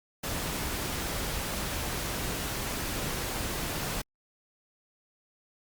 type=noise; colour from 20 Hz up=pink; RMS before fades=-33 dBFS; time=0.23-4.02 s; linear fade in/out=10 ms; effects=Opus 48 kbps